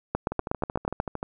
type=two click trains; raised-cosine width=1 ms; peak=-17 / -10 dBFS; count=13 / 8; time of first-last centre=0.32-1.229 / 0.15-1.001 s; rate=13.2 / 8.23 Hz; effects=none